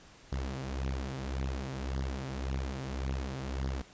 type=beating tone pair; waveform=sawtooth; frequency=65.41 / 67.21 Hz; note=C2 / C2; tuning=0 / +47 cents; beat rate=1.8 Hz; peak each=-33 / -32 dBFS; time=0.32-3.82 s; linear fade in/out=5 ms; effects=pink hiss -56 dBFS RMS until 3.93 s + resampled to 16000 Hz